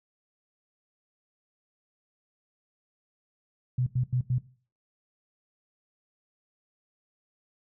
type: tone bursts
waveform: sine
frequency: 126 Hz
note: B2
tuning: 35 cents sharp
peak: -23 dBFS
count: 4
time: 3.78-4.384 s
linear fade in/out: 5 ms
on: 85 ms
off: 88 ms
effects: noise-tail reverb RT60 0.4 s tail -17 dB re dry